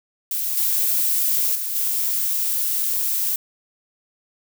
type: noise with level steps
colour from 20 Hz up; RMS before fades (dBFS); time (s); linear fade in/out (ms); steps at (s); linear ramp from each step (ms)
violet; -24 / -20 / -26 / -22; 0.31-3.36; 2; 0.57 / 1.55 / 1.75; 5
effects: none